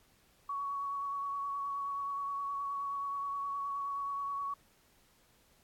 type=tone with vibrato; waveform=sine; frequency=1120 Hz; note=C#6; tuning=18 cents sharp; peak=-34 dBFS; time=0.49-4.54 s; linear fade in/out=5 ms; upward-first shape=triangle; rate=9.5 Hz; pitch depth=19 cents each way; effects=pink hiss -67 dBFS RMS until 5.63 s + AAC 64 kbps